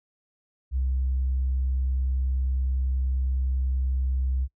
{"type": "tone", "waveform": "sine", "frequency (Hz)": 65.1, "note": "C2", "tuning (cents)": -8, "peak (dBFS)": -21, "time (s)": [0.71, 4.48], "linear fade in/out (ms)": 50, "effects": ["noise-tail reverb RT60 0.1 s tail -24 dB re dry", "tanh soft clip ceiling -19 dBFS"]}